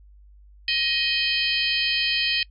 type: harmonic tone with a mistuned harmonic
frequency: 627 Hz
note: D#5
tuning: 13 cents sharp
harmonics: 3 / 4 / 5 / 6 / 7 / 8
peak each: -31 / -26 / -25 / -32 / -28 / -31 dBFS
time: 0.68-2.43 s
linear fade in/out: 2 ms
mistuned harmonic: 6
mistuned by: +100 cents
effects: noise-tail reverb RT60 0.1 s tail -23 dB re dry + added 50 Hz sine -47 dBFS peak until 2.5 s